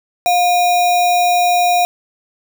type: tone with sample-and-hold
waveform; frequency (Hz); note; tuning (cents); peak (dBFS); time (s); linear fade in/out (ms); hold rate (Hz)
sine; 709; F5; +26; -10; 0.26-1.85; 0; 3150
effects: none